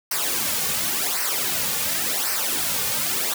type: noise with flanger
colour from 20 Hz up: white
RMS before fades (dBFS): -24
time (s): 0.11-3.34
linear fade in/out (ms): 5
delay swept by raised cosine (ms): 0.28 to 3.08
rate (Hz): 0.91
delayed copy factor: -0.7
effects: none